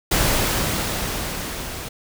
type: noise with level ramp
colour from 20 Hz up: pink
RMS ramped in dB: -18 to -32 dBFS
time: 0.11-1.89 s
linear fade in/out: 10 ms
effects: none